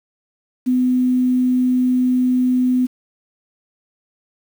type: tone with quantisation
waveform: sine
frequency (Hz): 252.3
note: B3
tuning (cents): +37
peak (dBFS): -13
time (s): 0.66-2.87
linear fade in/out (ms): 20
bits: 7
effects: none